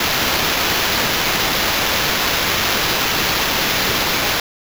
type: noise with sample-and-hold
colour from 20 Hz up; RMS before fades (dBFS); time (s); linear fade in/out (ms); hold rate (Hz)
white; -18; 0-4.4; 2; 8820
effects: none